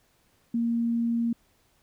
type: tone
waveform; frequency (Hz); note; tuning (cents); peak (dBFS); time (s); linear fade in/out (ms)
sine; 233.1; A#3; 0; -23; 0.54-1.33; 5
effects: pink hiss -66 dBFS RMS until 1.82 s